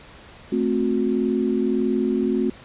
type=chord; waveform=sine; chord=F# diminished; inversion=first; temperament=equal with one note detuned; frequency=220 / 261.6 / 362.8 Hz; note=A3 / C4 / F#4; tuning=0 / 0 / -34 cents; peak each=-23 dBFS; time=0.52-2.5 s; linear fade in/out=5 ms; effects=pink hiss -45 dBFS RMS until 2.64 s + resampled to 8000 Hz